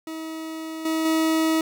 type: tone with level steps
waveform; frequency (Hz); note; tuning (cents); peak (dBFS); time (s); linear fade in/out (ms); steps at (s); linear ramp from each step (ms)
40% pulse; 320; D#4; +49; -30 / -21 / -18; 0.07-1.61; 2; 0.85 / 1.05; 5
effects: none